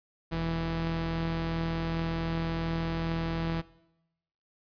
sawtooth tone pair together, 41.87 / 164.81 Hz, E1 / E3, +28 / 0 cents, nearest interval 2 octaves, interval 2372 cents, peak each -32 / -26 dBFS, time 0.31-3.62 s, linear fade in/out 20 ms, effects noise-tail reverb RT60 0.9 s tail -20 dB re dry + resampled to 11025 Hz

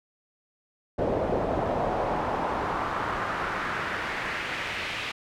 brown noise with band-pass filter sweep, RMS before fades -29 dBFS, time 0.98-5.12 s, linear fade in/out 10 ms, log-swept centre 510 to 2700 Hz, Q 1.8, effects none

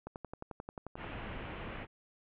click train, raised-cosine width 1 ms, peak -28 dBFS, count 12, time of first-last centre 0.07-1.043 s, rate 11.3 Hz
pink low-pass noise, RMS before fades -43 dBFS, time 0.96-1.87 s, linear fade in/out 50 ms, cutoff 3000 Hz, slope 48 dB/octave
effects none

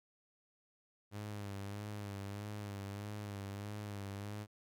sawtooth tone with vibrato, 101.8 Hz, G#2, 34 cents flat, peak -38 dBFS, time 1.11-4.47 s, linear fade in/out 50 ms, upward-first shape sine, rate 1.6 Hz, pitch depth 51 cents each way, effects none

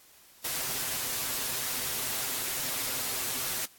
white noise with comb filter, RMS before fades -32 dBFS, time 0.44-3.66 s, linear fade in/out 10 ms, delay 7.8 ms, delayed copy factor +0.6, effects white hiss -57 dBFS RMS until 3.78 s + AAC 64 kbps

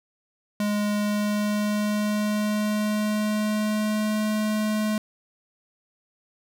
square tone with pitch glide, 207.7 to 213.9 Hz, G#3 to A3, 0 to -49 cents, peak -23 dBFS, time 0.6-4.98 s, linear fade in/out 2 ms, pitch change +51 cents, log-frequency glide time 0.98-4.23 s, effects none

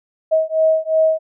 sine beating tone pair, 635 / 637.8 Hz, D#5 / D#5, +35 / +43 cents, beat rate 2.8 Hz, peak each -16 dBFS, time 0.31-1.19 s, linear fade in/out 20 ms, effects none

